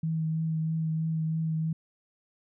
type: tone with vibrato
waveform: sine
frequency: 160 Hz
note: D#3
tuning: 49 cents sharp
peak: -26 dBFS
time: 0.03-1.73 s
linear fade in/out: 5 ms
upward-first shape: triangle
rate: 3.1 Hz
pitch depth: 18 cents each way
effects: none